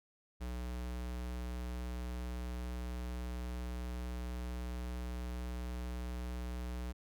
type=tone; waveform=square; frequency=61.1 Hz; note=B1; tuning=18 cents flat; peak=-39 dBFS; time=0.4-6.93 s; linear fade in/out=20 ms; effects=none